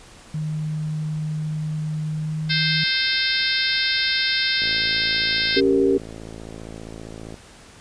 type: tone with pitch glide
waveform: sine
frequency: 154.4 to 157.1 Hz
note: D#3 to D#3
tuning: -13 to +17 cents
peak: -23 dBFS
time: 0.34-2.84 s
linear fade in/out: 5 ms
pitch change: +30 cents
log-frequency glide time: 2.11-2.58 s
type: harmonic tone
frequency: 523.3 Hz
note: C5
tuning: in tune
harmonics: 3 / 4 / 5 / 6 / 7 / 8 / 9 / 10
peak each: -26 / -26 / -30 / -31 / -25 / -27 / -28 / -28 dBFS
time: 2.49-5.61 s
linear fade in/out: 20 ms
type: click train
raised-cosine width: 2 ms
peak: -23 dBFS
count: 151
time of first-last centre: 4.62-7.342 s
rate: 55.1 Hz
type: chord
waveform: sine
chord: G diminished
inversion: second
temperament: equal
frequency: 277.2 / 392 / 466.2 Hz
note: Db4 / G4 / Bb4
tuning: 0 / 0 / 0 cents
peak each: -20 / -17 / -22 dBFS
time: 5.56-5.98 s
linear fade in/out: 10 ms
effects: pink hiss -46 dBFS RMS until 7.8 s + resampled to 22050 Hz